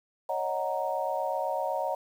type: chord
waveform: sine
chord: D# minor seventh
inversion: third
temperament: equal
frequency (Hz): 554.4 / 622.3 / 740 / 932.3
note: C#5 / D#5 / F#5 / A#5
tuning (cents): 0 / 0 / 0 / 0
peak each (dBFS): -33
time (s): 0.29-1.95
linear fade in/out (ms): 5
effects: 9-bit